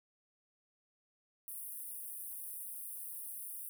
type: high-pass noise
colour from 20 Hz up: pink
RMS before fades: -45 dBFS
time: 1.48-3.69 s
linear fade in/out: 0 ms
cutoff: 9100 Hz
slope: 96 dB/octave
effects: none